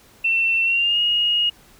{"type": "tone with pitch glide", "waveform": "sine", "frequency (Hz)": [2694, 2871], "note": ["E7", "F7"], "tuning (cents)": [37, 47], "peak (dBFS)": -16, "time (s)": [0.24, 1.5], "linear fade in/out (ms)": 10, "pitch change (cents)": 110, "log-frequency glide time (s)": [0.63, 1], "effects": ["pink hiss -51 dBFS RMS until 1.79 s"]}